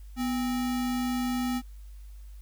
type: tone with sample-and-hold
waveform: sine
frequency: 247.4 Hz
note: B3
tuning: 3 cents sharp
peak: -26 dBFS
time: 0.16-1.62 s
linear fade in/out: 50 ms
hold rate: 1050 Hz
effects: added 50 Hz sine -42 dBFS peak until 2.41 s + white hiss -64 dBFS RMS until 2.41 s